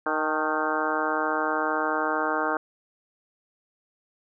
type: harmonic tone with a mistuned harmonic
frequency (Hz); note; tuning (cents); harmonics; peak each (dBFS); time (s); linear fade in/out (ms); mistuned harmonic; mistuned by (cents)
155.56; D#3; 0; 2 / 3 / 4 / 5 / 6 / 7 / 8 / 9 / 10; -32 / -32 / -32 / -32 / -32 / -32 / -32 / -32 / -32; 0.06-2.57; 2; 6; -53
effects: none